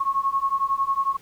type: beating tone pair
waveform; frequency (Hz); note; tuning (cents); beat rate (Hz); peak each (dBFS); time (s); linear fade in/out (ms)
sine; 1088 / 1099; C#6 / C#6; -33 / -15; 11; -24 / -23; 0-1.17; 10
effects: pink hiss -53 dBFS RMS until 1.21 s